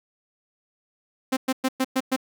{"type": "tone bursts", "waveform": "sawtooth", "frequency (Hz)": 261.6, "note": "C4", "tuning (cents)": 0, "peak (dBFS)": -16, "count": 6, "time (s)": [1.32, 2.164], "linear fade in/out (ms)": 10, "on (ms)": 49, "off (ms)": 110, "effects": []}